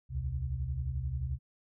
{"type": "tone cluster", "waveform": "sine", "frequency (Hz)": [65.7, 77, 127.7], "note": ["C2", "D#2", "C3"], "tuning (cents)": [8, -17, -42], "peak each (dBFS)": [-36, -36, -36], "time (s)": [0.09, 1.39], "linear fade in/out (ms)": 50, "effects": []}